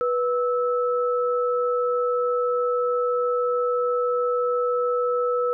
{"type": "tone pair together", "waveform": "sine", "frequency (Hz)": [490, 1306.9], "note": ["B4", "E6"], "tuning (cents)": [-14, -15], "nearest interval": "octave + perfect fourth", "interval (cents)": 1699, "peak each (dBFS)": [-21, -26], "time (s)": [0.01, 5.53], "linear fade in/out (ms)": 0, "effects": []}